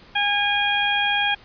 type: harmonic tone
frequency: 817 Hz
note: G#5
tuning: 29 cents flat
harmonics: 1 / 2 / 3 / 4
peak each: -24 / -24 / -24 / -24 dBFS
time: 0.15-1.35 s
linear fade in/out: 10 ms
effects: pink hiss -48 dBFS RMS until 1.44 s + resampled to 11025 Hz